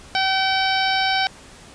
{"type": "harmonic tone", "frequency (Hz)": 766, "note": "G5", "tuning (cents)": -40, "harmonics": [1, 2, 3, 4, 5, 6, 7], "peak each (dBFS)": [-21, -24, -26, -27, -28, -29, -29], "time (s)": [0.15, 1.27], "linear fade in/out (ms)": 0, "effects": ["pink hiss -44 dBFS RMS until 1.74 s", "resampled to 22050 Hz"]}